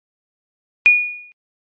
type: tone with exponential decay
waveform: sine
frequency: 2449 Hz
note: D#7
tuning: 28 cents flat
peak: -4 dBFS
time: 0.86-1.32 s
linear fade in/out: 0 ms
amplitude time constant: 100 ms
effects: MP3 32 kbps